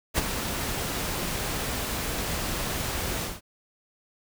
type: noise with ADSR envelope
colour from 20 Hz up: pink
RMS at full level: -23 dBFS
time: 0.14-3.41 s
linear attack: 38 ms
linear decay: 27 ms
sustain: -7 dB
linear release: 190 ms
effects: none